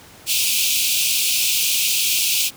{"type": "high-pass noise", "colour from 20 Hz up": "pink", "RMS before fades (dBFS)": -19, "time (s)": [0.26, 2.51], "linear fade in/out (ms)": 50, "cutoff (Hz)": 2400, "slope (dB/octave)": 96, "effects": ["pink hiss -44 dBFS RMS until 2.56 s", "high-pass 80 Hz 12 dB/octave"]}